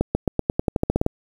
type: accelerating click train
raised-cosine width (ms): 2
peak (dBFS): -5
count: 13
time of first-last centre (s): 0.01-1.064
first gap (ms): 140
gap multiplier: 0.91
effects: 7-bit